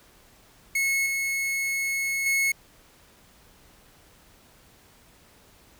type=tone with level steps; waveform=45% pulse; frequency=2185 Hz; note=C#7; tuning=26 cents flat; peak=-22 / -25 / -21 dBFS; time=0.75-2.52 s; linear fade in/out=5 ms; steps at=1.06 / 2.26 s; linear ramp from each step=2 ms; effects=pink hiss -56 dBFS RMS until 5.79 s